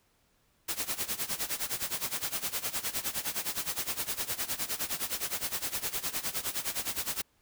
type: noise with tremolo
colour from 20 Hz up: white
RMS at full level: -31 dBFS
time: 0.68-7.22 s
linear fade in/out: 10 ms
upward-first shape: sine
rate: 9.7 Hz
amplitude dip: 85%
effects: pink hiss -70 dBFS RMS until 7.41 s